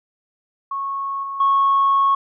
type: tone with level steps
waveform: sine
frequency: 1100 Hz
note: C#6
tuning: 14 cents flat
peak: -22 / -25 / -12 dBFS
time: 0.71-2.15 s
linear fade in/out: 5 ms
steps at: 1.23 / 1.4 s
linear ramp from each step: 5 ms
effects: tanh soft clip ceiling -9 dBFS